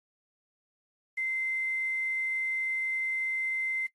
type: tone with quantisation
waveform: sine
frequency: 2076 Hz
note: C7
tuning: 14 cents flat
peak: -29 dBFS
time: 1.17-3.87 s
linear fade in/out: 10 ms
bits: 9
effects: noise-tail reverb RT60 0.1 s tail -19 dB re dry + AAC 32 kbps